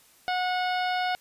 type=harmonic tone; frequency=730 Hz; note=F#5; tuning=24 cents flat; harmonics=1 / 2 / 3 / 4 / 5 / 6 / 7; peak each=-26 / -32 / -36 / -38 / -40 / -42 / -43 dBFS; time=0.28-1.15 s; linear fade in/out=0 ms; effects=white hiss -58 dBFS RMS until 1.2 s + resampled to 32000 Hz